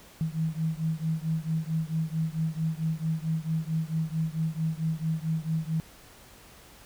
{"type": "beating tone pair", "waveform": "sine", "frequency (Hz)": [158.2, 162.7], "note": ["D#3", "E3"], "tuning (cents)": [29, -22], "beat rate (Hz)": 4.5, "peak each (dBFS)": [-29, -30], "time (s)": [0.21, 5.8], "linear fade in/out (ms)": 0, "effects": ["pink hiss -52 dBFS RMS until 6.85 s"]}